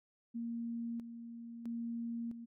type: tone with tremolo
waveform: sine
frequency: 233.1 Hz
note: A#3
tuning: in tune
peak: -37 dBFS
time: 0.34-2.46 s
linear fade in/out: 20 ms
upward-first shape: square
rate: 0.76 Hz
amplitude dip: 60%
effects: none